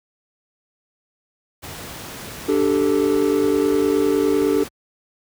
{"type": "noise", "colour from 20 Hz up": "pink", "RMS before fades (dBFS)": -34, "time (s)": [1.62, 4.69], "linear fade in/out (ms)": 20}
{"type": "chord", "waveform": "triangle", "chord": "D suspended fourth", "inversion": "none", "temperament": "equal with one note detuned", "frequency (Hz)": [293.7, 390.2, 440], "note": ["D4", "G4", "A4"], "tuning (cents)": [0, -8, 0], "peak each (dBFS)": -18, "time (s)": [2.48, 4.64], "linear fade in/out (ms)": 10}
{"effects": ["high-pass 60 Hz 12 dB/octave"]}